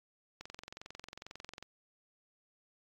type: click train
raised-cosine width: 0.2 ms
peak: -28 dBFS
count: 28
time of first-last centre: 0.41-1.626 s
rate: 22.2 Hz
effects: AAC 48 kbps